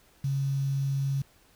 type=tone with quantisation; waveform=sine; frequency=137.4 Hz; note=C#3; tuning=15 cents flat; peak=-25 dBFS; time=0.24-1.22 s; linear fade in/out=5 ms; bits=8; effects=pink hiss -61 dBFS RMS until 1.55 s